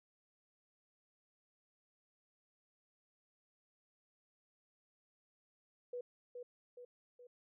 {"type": "tone with echo", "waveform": "sine", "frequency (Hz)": 490, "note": "B4", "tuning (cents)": -14, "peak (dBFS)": -40, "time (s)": [5.93, 6.01], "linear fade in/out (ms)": 5, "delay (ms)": 420, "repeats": 3, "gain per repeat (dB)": -5, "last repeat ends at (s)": 7.27, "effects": []}